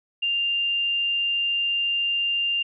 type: tone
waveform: sine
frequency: 2794 Hz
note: F7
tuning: in tune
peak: -21 dBFS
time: 0.22-2.63 s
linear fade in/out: 10 ms
effects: none